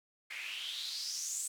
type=noise with band-pass filter sweep; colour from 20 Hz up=white; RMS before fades=-40 dBFS; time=0.3-1.48 s; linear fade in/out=10 ms; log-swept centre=2100 to 8200 Hz; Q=5.9; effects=none